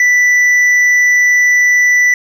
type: tone with hard clipping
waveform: sine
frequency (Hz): 1975.5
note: B6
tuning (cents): 0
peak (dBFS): -8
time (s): 0-2.14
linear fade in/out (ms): 2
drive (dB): 4
effects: none